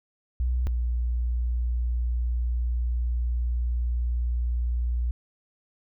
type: tone pair in turn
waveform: sine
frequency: 61.74 / 59.91 Hz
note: B1 / A#1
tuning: 0 / +48 cents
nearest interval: minor second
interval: 52 cents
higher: first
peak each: -22 / -23 dBFS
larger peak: first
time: 0.4-0.67 / 0.67-5.11 s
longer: second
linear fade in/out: 0 ms
effects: none